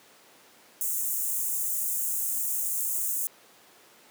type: high-pass noise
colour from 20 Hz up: white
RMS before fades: -29 dBFS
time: 0.81-3.27 s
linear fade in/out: 0 ms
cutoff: 6800 Hz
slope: 48 dB/octave
effects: pink hiss -55 dBFS RMS until 4.1 s + high-pass 300 Hz 12 dB/octave